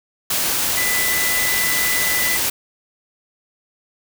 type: tone in noise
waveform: sine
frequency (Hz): 1995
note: B6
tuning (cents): +17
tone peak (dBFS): -21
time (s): 0.77-2.37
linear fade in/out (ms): 5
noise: white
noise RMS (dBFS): -20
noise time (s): 0.3-2.5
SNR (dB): -4
effects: none